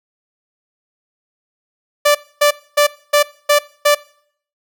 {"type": "tone bursts", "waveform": "sawtooth", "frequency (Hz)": 586, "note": "D5", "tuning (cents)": -4, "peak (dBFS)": -5, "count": 6, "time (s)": [2.05, 3.95], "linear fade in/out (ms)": 10, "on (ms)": 100, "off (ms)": 260, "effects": ["noise-tail reverb RT60 0.6 s tail -22 dB re dry"]}